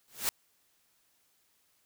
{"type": "noise with exponential growth", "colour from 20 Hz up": "white", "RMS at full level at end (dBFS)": -26, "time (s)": [0.08, 0.29], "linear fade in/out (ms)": 0, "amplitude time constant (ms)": 44, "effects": ["white hiss -71 dBFS RMS until 1.85 s"]}